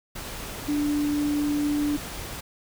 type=tone in noise; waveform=sine; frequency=293.2 Hz; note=D4; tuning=3 cents flat; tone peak=-22 dBFS; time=0.68-1.97 s; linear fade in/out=10 ms; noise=pink; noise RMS=-36 dBFS; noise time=0.15-2.41 s; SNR=+11 dB; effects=none